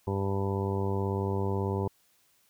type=harmonic tone; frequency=98.2 Hz; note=G2; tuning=4 cents sharp; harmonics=1 / 2 / 3 / 4 / 5 / 6 / 7 / 8 / 9 / 10; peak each=-30 / -35 / -40 / -33 / -38 / -46 / -46 / -48 / -39 / -42 dBFS; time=0.07-1.88 s; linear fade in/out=5 ms; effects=white hiss -67 dBFS RMS until 2.49 s